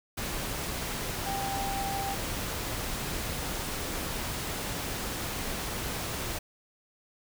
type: tone in noise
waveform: sine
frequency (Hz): 788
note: G5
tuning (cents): +9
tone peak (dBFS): -32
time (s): 1.26-2.15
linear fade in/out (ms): 10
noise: pink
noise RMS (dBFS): -34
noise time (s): 0.17-6.39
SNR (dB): -1
effects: none